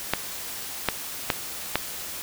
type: clicks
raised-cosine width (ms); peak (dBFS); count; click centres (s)
0.3; -4; 4; 0.136 / 0.887 / 1.302 / 1.756
effects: white hiss -35 dBFS RMS until 2.22 s